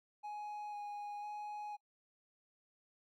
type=tone with vibrato; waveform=triangle; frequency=830.6 Hz; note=G#5; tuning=in tune; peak=-40 dBFS; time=0.23-1.77 s; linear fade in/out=20 ms; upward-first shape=square; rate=1 Hz; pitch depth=11 cents each way; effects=noise-tail reverb RT60 0.1 s tail -25 dB re dry